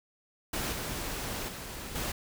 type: noise with level steps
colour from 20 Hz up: pink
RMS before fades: -33 / -36 / -41 / -34 dBFS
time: 0.53-2.12 s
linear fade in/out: 5 ms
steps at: 0.72 / 1.48 / 1.95 s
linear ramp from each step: 5 ms
effects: none